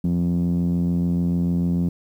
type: tone with low-pass filter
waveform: 5% pulse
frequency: 86.8 Hz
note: F2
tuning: 10 cents flat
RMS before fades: -21 dBFS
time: 0.04-1.89 s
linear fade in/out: 5 ms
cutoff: 200 Hz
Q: 5.7
effects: 9-bit